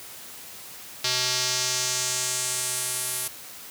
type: tone with band-pass filter sweep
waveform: square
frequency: 126.3 Hz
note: B2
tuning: 39 cents sharp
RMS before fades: -27 dBFS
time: 1.04-3.28 s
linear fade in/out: 5 ms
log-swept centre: 4700 to 11000 Hz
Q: 2
effects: white hiss -42 dBFS RMS until 3.7 s + high-pass 60 Hz 12 dB/octave